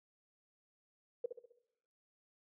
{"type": "tone with echo", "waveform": "sine", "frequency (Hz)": 481.8, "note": "B4", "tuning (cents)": -43, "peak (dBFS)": -32, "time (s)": [1.24, 1.26], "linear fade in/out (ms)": 5, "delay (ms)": 66, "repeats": 5, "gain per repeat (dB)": -7, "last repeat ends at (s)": 1.59, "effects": ["noise-tail reverb RT60 1.0 s tail -22 dB re dry"]}